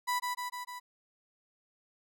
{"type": "tone with echo", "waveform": "35% pulse", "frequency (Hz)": 987.8, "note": "B5", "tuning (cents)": 0, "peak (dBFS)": -27, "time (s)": [0.07, 0.2], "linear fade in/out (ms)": 20, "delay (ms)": 150, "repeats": 4, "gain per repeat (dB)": -3, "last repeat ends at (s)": 0.8, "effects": []}